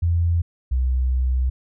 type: tone pair in turn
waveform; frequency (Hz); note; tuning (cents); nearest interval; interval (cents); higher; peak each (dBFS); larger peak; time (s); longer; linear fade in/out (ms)
sine; 85 / 63.68; F2 / C2; -46 / -46; perfect fourth; 500; first; -16 / -17; first; 0.02-0.42 / 0.71-1.5; second; 10
effects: none